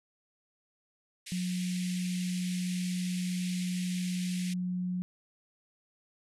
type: band-pass noise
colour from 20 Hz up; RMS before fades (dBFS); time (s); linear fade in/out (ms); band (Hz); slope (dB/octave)
pink; -44; 1.26-4.54; 10; 2000 to 11000; 48
type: tone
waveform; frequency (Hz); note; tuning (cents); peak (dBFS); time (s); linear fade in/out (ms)
sine; 180.9; F#3; -39; -30; 1.32-5.02; 0
effects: none